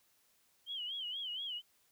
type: tone with vibrato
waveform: sine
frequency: 3100 Hz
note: G7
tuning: 20 cents flat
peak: -38 dBFS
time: 0.66-1.62 s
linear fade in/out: 50 ms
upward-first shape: sine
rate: 4.2 Hz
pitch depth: 130 cents each way
effects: white hiss -72 dBFS RMS until 1.91 s